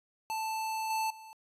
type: tone with level steps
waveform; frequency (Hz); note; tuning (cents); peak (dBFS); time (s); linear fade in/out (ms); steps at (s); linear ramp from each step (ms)
square; 881; A5; +2; -33 / -30 / -48; 0.3-1.33; 0; 0.9 / 1.1; 5
effects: resampled to 32000 Hz